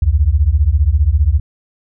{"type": "beating tone pair", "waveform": "sine", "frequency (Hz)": [66.5, 81.5], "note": ["C2", "E2"], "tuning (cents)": [29, -19], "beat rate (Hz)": 15, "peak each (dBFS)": -12, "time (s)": [0.02, 1.4], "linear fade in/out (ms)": 5, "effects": []}